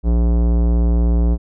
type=tone with tanh clipping; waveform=sine; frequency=58.27 Hz; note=A#1; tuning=in tune; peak=-14 dBFS; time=0.03-1.38 s; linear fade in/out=50 ms; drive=18 dB; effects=none